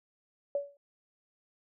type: tone with exponential decay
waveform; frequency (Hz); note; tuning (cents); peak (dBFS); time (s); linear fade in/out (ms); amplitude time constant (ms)
sine; 568; C#5; +42; -25; 0.55-0.77; 2; 47
effects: none